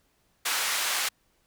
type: band-pass noise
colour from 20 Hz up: pink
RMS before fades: -28 dBFS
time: 0.45-1.09 s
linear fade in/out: 10 ms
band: 1200 to 13000 Hz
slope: 12 dB/octave
effects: pink hiss -69 dBFS RMS until 1.46 s